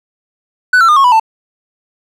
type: tone with pitch steps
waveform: triangle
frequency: 1494 / 1346.5 / 1213.5 / 1093.7 / 985.7 / 888.3 Hz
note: F#6 / E6 / D#6 / C#6 / B5 / A5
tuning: +16 / +36 / -44 / -24 / -4 / +16 cents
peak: -3 dBFS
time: 0.73-1.198 s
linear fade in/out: 5 ms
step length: 78 ms
effects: none